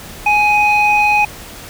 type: tone pair together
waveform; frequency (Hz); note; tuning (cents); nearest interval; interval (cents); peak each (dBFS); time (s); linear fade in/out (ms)
sine; 835 / 2502; G#5 / D#7; +9 / +9; octave + perfect fifth; 1900; -11; 0.26-1.25; 5
effects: tanh soft clip ceiling -4 dBFS + pink hiss -33 dBFS RMS until 1.69 s